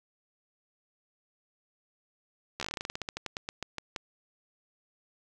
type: slowing click train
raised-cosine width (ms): 0.2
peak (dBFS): -17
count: 22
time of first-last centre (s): 2.6-3.962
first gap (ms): 13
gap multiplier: 1.14
effects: none